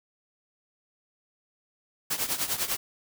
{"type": "noise with tremolo", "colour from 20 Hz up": "white", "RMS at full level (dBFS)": -26, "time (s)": [2.1, 2.77], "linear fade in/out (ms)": 10, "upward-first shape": "triangle", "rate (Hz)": 10, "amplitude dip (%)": 85, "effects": []}